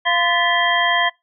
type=tone cluster; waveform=sine; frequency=694 / 1024 / 1746 / 1977 / 3201 Hz; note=F5 / C6 / A6 / B6 / G7; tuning=-11 / -38 / -14 / +1 / +36 cents; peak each=-21 dBFS; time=0.05-1.1 s; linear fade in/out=20 ms; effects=noise-tail reverb RT60 0.2 s tail -23 dB re dry